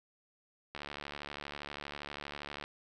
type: click train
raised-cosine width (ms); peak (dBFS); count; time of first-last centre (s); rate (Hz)
0.3; -25; 138; 0.75-2.64; 72.5
effects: none